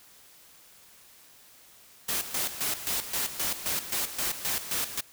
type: noise with tremolo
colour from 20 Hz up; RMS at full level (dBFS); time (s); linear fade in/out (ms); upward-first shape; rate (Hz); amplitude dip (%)
white; -29; 2.08-5.01; 10; square; 3.8; 70
effects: white hiss -55 dBFS RMS until 5.12 s